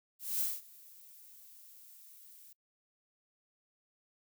violet noise with ADSR envelope, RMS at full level -32 dBFS, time 0.19-2.53 s, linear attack 220 ms, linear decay 200 ms, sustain -24 dB, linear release 5 ms, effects noise-tail reverb RT60 0.1 s tail -25 dB re dry

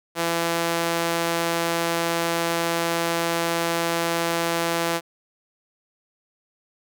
sawtooth tone with high-pass filter, 168.3 Hz, E3, 36 cents sharp, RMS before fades -24 dBFS, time 0.15-5.01 s, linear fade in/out 50 ms, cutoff 420 Hz, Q 0.71, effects none

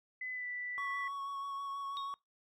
sine tone with pitch glide, 2014 to 1974.8 Hz, B6 to B6, +33 to -1 cents, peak -38 dBFS, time 0.21-1.08 s, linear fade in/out 5 ms, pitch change -34 cents, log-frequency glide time 0.32-0.47 s
triangle tone with vibrato, 1111 Hz, C#6, 4 cents sharp, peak -36 dBFS, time 0.78-2.14 s, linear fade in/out 0 ms, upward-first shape sine, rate 6.2 Hz, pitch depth 16 cents each way
sine tone with exponential decay, 3729 Hz, A#7, in tune, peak -38 dBFS, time 1.97-2.19 s, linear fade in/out 0 ms, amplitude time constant 46 ms
effects noise-tail reverb RT60 0.2 s tail -24 dB re dry

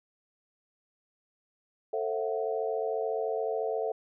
sine chord, F# half-diminished seventh, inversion first, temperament just, 444 / 532.8 / 666 / 740 Hz, A4 / C5 / E5 / F#5, +16 / +31 / +18 / 0 cents, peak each -31 / -36 / -34 / -37 dBFS, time 1.93-3.92 s, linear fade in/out 5 ms, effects none

